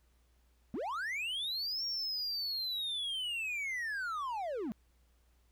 triangle linear two-way sweep, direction up then down, 192 to 5588 to 192 Hz, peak -33 dBFS, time 0.74-4.72 s, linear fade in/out 0 ms, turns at 1.85 s, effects added 60 Hz sine -66 dBFS peak until 5.51 s + pink hiss -75 dBFS RMS until 5.51 s

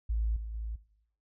sine tone with level steps, 55 Hz, A1, in tune, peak -27 / -37 / -34 dBFS, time 0.09-0.76 s, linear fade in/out 10 ms, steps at 0.36 / 0.54 s, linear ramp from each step 5 ms, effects noise-tail reverb RT60 0.7 s tail -17 dB re dry

